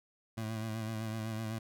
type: tone with vibrato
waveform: 25% pulse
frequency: 110.7 Hz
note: A2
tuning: 11 cents sharp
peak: -32 dBFS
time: 0.37-1.59 s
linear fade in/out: 10 ms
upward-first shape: sine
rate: 7.9 Hz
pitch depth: 40 cents each way
effects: none